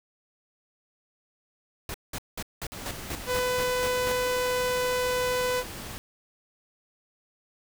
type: noise bursts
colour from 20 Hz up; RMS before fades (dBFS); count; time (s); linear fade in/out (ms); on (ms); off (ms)
pink; -34; 10; 1.89-4.12; 2; 52; 190
type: noise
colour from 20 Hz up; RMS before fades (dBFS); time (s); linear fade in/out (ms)
pink; -39; 2.72-5.98; 0
type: tone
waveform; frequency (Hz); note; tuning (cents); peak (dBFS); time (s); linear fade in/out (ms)
sawtooth; 500; B4; +21; -21; 3.26-5.64; 50
effects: none